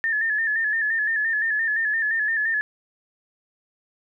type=tone with vibrato; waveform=sine; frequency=1760 Hz; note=A6; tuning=in tune; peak=-20 dBFS; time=0.04-2.61 s; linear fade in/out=0 ms; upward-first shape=square; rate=5.8 Hz; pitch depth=51 cents each way; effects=none